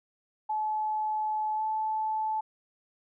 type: tone with pitch glide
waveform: sine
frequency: 860 to 870 Hz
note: A5 to A5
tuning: -40 to -20 cents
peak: -27 dBFS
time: 0.49-2.41 s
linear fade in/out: 10 ms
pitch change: +20 cents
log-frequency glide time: 1.55-1.62 s
effects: none